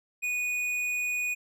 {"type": "tone with tanh clipping", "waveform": "sine", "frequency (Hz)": 2475, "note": "D#7", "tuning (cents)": -10, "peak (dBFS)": -29, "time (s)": [0.22, 1.35], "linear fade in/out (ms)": 20, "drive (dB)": 11, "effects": []}